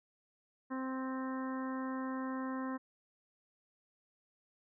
harmonic tone, 261.6 Hz, C4, in tune, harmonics 1 / 2 / 3 / 4 / 5 / 6 / 7, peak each -37 / -46 / -51 / -44 / -51 / -52 / -52 dBFS, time 0.7-2.78 s, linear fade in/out 20 ms, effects none

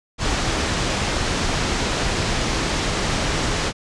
pink low-pass noise, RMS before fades -22 dBFS, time 0.18-3.73 s, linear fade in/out 50 ms, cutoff 7200 Hz, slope 24 dB/octave, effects resampled to 24000 Hz

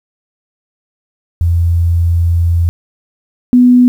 sine tone pair in turn, 85 / 247.5 Hz, F2 / B3, -46 / +4 cents, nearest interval octave + perfect fifth, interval 1850 cents, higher second, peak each -8 / -3 dBFS, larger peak second, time 1.41-2.69 / 3.53-3.88 s, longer first, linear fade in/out 0 ms, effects 7-bit

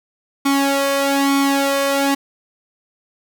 sawtooth tone with flanger, 277.2 Hz, C#4, in tune, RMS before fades -17 dBFS, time 0.45-2.15 s, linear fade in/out 10 ms, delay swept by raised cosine 0.88 to 1.69 ms, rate 1.1 Hz, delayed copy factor +0.75, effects 8-bit

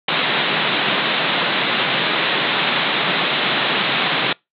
white band-pass noise, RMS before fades -19 dBFS, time 0.08-4.33 s, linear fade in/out 5 ms, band 130 to 3900 Hz, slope 96 dB/octave, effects noise-tail reverb RT60 0.2 s tail -26 dB re dry

